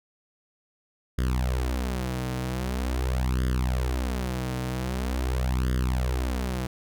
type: tone with flanger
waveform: sawtooth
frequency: 63.2 Hz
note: B1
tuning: 41 cents sharp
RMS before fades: -27 dBFS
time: 1.18-6.67 s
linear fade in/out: 5 ms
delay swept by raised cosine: 0.6 to 6.6 ms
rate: 0.44 Hz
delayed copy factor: +1
effects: none